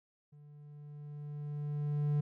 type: tone with level ramp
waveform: triangle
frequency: 147.1 Hz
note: D3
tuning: 3 cents sharp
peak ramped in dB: -52 to -25 dBFS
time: 0.32-2.21 s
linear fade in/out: 10 ms
effects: none